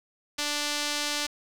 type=tone with band-pass filter; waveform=sawtooth; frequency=293.7 Hz; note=D4; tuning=in tune; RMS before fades=-30 dBFS; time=0.38-1.27 s; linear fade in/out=10 ms; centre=4900 Hz; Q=1; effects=8-bit